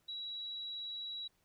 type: tone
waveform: sine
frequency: 3894 Hz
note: B7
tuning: 25 cents flat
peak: -40 dBFS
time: 0.08-1.28 s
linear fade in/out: 10 ms
effects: pink hiss -75 dBFS RMS until 1.44 s